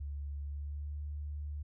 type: tone with pitch glide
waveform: sine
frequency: 71.5 to 73.6 Hz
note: D2 to D2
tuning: -46 to +4 cents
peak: -37 dBFS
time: 0-1.63 s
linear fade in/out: 10 ms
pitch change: +50 cents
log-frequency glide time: 0.42-0.96 s
effects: none